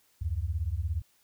sine beating tone pair, 72.6 / 89.6 Hz, D2 / F2, -19 / +45 cents, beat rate 17 Hz, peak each -31 dBFS, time 0.21-1.02 s, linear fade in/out 10 ms, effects white hiss -67 dBFS RMS until 1.23 s

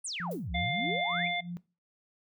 sine exponential two-way sweep, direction down then up, 9870 to 58.27 to 2508 Hz, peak -34 dBFS, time 0.04-1.28 s, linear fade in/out 10 ms, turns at 0.53 s
sine tone with tremolo, 174.61 Hz, F3, in tune, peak -34 dBFS, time 0.2-1.57 s, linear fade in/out 0 ms, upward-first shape sine, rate 3.2 Hz, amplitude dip 95%
violet noise with exponential decay, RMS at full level -44 dBFS, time 0.31-0.48 s, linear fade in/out 5 ms, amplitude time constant 36 ms
harmonic tone, 702 Hz, F5, 9 cents sharp, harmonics 1 / 3 / 5, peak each -34 / -33 / -36 dBFS, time 0.54-1.41 s, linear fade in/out 10 ms
effects noise-tail reverb RT60 0.3 s tail -20 dB re dry

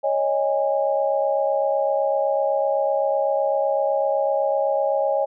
sine chord, C# suspended second, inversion none, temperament equal with one note detuned, 554.4 / 622.3 / 819.6 Hz, C#5 / D#5 / G#5, 0 / 0 / -23 cents, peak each -21 / -23 / -25 dBFS, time 0.03-5.26 s, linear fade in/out 20 ms, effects none

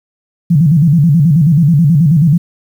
sine tone with vibrato, 155.56 Hz, D#3, in tune, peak -5 dBFS, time 0.5-2.38 s, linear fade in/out 10 ms, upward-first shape square, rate 9.3 Hz, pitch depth 160 cents each way, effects 7-bit

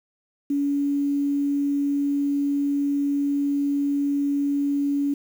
sine tone, 283.6 Hz, C#4, 40 cents sharp, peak -20 dBFS, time 0.5-5.14 s, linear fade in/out 5 ms, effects 8-bit

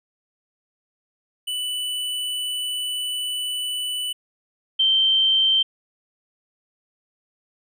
square / sine tone pair in turn, 2978 / 3125 Hz, F#7 / G7, +11 / -6 cents, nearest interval minor second, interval 83 cents, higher second, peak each -25 / -15 dBFS, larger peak second, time 1.47-4.13 / 4.79-5.63 s, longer first, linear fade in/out 10 ms, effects none

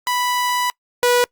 sawtooth tone pair in turn, 987.8 / 488.7 Hz, B5 / B4, 0 / -18 cents, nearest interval octave, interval 1218 cents, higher first, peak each -14 / -9 dBFS, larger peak second, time 0.07-0.7 / 1.03-1.24 s, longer first, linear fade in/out 0 ms, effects noise-tail reverb RT60 0.1 s tail -26 dB re dry + Opus 48 kbps

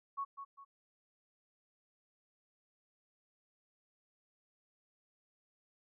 sine tone with echo, 1108.7 Hz, C#6, in tune, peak -35 dBFS, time 0.17-0.25 s, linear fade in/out 20 ms, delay 200 ms, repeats 2, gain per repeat -8 dB, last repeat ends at 0.65 s, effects none

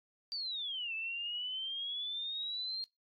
sine exponential two-way sweep, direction down then up, 4699 to 2622 to 4230 Hz, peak -36 dBFS, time 0.32-2.84 s, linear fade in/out 0 ms, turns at 0.94 s, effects noise-tail reverb RT60 0.2 s tail -23 dB re dry + AAC 48 kbps

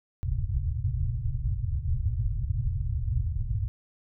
white low-pass noise, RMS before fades -28 dBFS, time 0.23-3.68 s, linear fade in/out 0 ms, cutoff 130 Hz, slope 96 dB/octave, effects none

